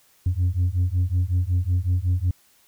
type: beating tone pair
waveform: sine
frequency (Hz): 87.4 / 92.8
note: F2 / F#2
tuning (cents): +2 / +6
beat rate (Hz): 5.4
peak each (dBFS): -20 / -20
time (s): 0.26-2.31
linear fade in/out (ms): 5
effects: tanh soft clip ceiling -16 dBFS + white hiss -59 dBFS RMS until 2.67 s